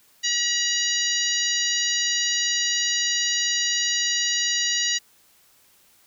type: harmonic tone with a mistuned harmonic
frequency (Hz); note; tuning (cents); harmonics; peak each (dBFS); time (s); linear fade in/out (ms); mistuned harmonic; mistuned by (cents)
963; B5; -44; 2 / 3 / 4 / 5 / 6 / 7; -28 / -28 / -28 / -28 / -28 / -28; 0.23-4.99; 20; 5; -36
effects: white hiss -58 dBFS RMS until 6.06 s